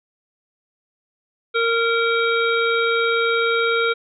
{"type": "harmonic tone with a mistuned harmonic", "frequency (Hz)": 461.8, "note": "A#4", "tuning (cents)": -16, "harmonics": [1, 3, 5, 7, 8], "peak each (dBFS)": [-20, -20, -25, -31, -29], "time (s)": [1.54, 3.94], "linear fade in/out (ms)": 20, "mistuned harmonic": 8, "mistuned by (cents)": 41, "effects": []}